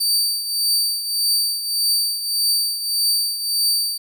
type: tone with tremolo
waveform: sawtooth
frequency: 4619 Hz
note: D8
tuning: 30 cents flat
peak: -12 dBFS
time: 0-3.98 s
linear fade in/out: 10 ms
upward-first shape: triangle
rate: 1.7 Hz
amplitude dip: 70%
effects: 9-bit